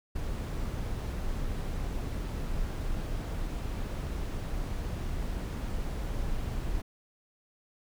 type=noise; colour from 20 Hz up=brown; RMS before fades=-33 dBFS; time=0.15-6.82 s; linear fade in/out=10 ms; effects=none